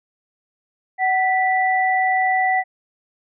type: tone pair together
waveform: sine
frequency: 751 / 1970.5 Hz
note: F#5 / B6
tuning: +26 / -4 cents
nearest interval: octave + perfect fourth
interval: 1670 cents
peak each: -17 / -20 dBFS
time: 0.98-2.64 s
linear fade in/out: 50 ms
effects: none